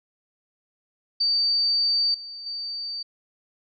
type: tone with level steps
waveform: sine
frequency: 4613 Hz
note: D8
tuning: 32 cents flat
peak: -19 / -35 / -29 dBFS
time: 1.2-3.03 s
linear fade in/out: 10 ms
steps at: 2.14 / 2.46 s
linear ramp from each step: 5 ms
effects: none